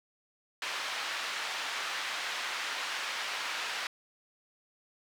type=band-pass noise; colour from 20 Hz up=pink; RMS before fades=-36 dBFS; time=0.62-3.87 s; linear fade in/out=2 ms; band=1200 to 4200 Hz; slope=12 dB/octave; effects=none